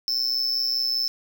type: tone with amplitude modulation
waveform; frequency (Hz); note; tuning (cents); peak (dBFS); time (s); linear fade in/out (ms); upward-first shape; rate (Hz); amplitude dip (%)
triangle; 5274; E8; 0; -17; 0.08-1.08; 0; sine; 125; 85
effects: 8-bit